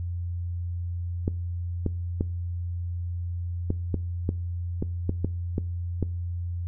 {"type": "clicks", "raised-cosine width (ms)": 3, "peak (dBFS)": -13, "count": 11, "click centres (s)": [1.279, 1.863, 2.209, 3.704, 3.943, 4.291, 4.825, 5.094, 5.246, 5.581, 6.027], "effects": ["noise-tail reverb RT60 0.4 s tail -21 dB re dry", "added 87 Hz sine -28 dBFS peak until 6.67 s"]}